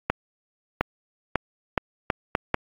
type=accelerating click train; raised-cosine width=0.5 ms; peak=-5 dBFS; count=7; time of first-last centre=0.1-2.544 s; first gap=710 ms; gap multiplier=0.77; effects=AAC 32 kbps